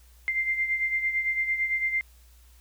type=beating tone pair; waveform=sine; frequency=2091 / 2099.9 Hz; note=C7 / C7; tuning=-2 / +6 cents; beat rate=8.9 Hz; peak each=-25 / -32 dBFS; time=0.28-2.01 s; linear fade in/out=0 ms; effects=added 60 Hz sine -52 dBFS peak until 2.6 s + white hiss -61 dBFS RMS until 2.6 s